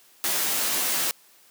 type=noise with comb filter; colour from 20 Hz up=white; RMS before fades=-25 dBFS; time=0.24-1.11 s; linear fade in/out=0 ms; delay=13 ms; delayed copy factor=-1; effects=white hiss -56 dBFS RMS until 1.5 s + high-pass 200 Hz 12 dB/octave